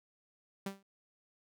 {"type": "tone with exponential decay", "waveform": "sawtooth", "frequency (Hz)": 195.9, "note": "G3", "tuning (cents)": -1, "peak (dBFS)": -30, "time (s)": [0.66, 0.83], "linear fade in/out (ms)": 5, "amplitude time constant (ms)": 36, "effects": []}